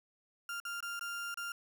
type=tone with dropouts; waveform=35% pulse; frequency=1396 Hz; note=F6; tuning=1 cent flat; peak=-36 dBFS; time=0.49-1.52 s; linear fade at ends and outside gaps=2 ms; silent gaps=0.601-0.651 / 0.805-0.826 / 0.994-1.01 / 1.343-1.373 s; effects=none